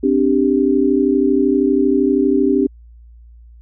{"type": "chord", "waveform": "sine", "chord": "C suspended second", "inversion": "none", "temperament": "just", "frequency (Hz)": [261.6, 294.3, 392.4], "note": ["C4", "D4", "G4"], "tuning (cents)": [0, 4, 2], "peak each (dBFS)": -16, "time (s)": [0.03, 2.67], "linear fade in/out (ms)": 10, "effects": ["added 58 Hz sine -39 dBFS peak until 3.61 s"]}